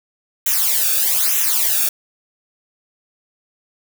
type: noise with flanger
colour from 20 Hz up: blue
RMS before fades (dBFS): -17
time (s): 0.46-1.89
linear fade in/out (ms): 5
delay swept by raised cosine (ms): 0.21 to 1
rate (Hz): 1.1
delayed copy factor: -0.9
effects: none